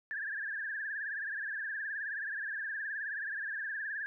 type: tone with vibrato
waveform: sine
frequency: 1683 Hz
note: G#6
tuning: 23 cents sharp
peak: -35 dBFS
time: 0.11-4.06 s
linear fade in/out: 0 ms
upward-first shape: triangle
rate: 19 Hz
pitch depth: 130 cents each way
effects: none